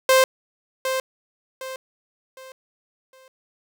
sawtooth tone with echo, 523.3 Hz, C5, in tune, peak -9 dBFS, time 0.09-0.24 s, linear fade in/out 2 ms, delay 760 ms, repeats 4, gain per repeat -9 dB, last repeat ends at 3.28 s, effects none

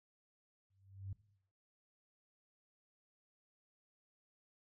sine tone with exponential growth, 97 Hz, G2, 18 cents flat, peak -38 dBFS, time 0.7-1.13 s, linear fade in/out 5 ms, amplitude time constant 93 ms, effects noise-tail reverb RT60 0.7 s tail -19 dB re dry + tanh soft clip ceiling -34 dBFS

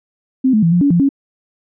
sine tone with pitch steps, 260.9 / 215.1 / 166.8 / 175.4 / 283.3 / 172.6 / 276.4 Hz, C4 / A3 / E3 / F3 / C#4 / F3 / C#4, -5 / -39 / +21 / +8 / +38 / -20 / -5 cents, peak -9 dBFS, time 0.44-1.091 s, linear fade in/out 10 ms, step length 93 ms, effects none

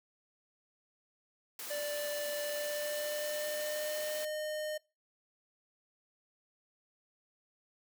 white high-pass noise, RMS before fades -43 dBFS, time 1.59-4.25 s, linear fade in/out 2 ms, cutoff 220 Hz, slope 48 dB/octave
square tone with pitch glide, 587.3 to 611.5 Hz, D5 to D#5, 0 to -30 cents, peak -36 dBFS, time 1.7-4.78 s, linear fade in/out 10 ms, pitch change +70 cents, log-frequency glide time 2.39-4.3 s
effects noise-tail reverb RT60 0.3 s tail -24 dB re dry

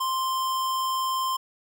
square tone, 1046.5 Hz, C6, in tune, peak -25 dBFS, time 0-1.37 s, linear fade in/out 10 ms, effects none

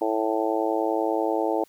harmonic tone, 110.1 Hz, A2, 2 cents sharp, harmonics 3 / 4 / 5 / 6 / 7 / 8, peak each -27 / -28 / -29 / -30 / -30 / -31 dBFS, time 0.01-1.64 s, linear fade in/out 5 ms, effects white hiss -60 dBFS RMS until 1.68 s

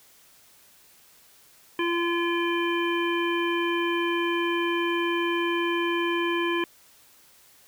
harmonic tone, 342.5 Hz, F4, 34 cents flat, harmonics 1 / 3 / 5 / 7 / 9, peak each -25 / -30 / -32 / -33 / -35 dBFS, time 1.79-6.64 s, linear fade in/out 2 ms, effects white hiss -56 dBFS RMS until 7.67 s

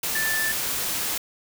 sine tone in noise, 1760 Hz, A6, in tune, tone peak -24 dBFS, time 0.15-0.52 s, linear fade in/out 5 ms, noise white, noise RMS -27 dBFS, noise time 0.03-1.18 s, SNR 0 dB, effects none

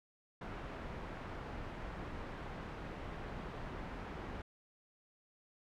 pink low-pass noise, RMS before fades -45 dBFS, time 0.41-4.42 s, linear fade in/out 5 ms, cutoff 1800 Hz, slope 12 dB/octave, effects none

